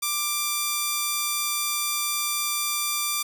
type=tone; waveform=5% pulse; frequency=1181 Hz; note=D6; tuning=9 cents sharp; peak=-12 dBFS; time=0.02-3.23 s; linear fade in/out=10 ms; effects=9-bit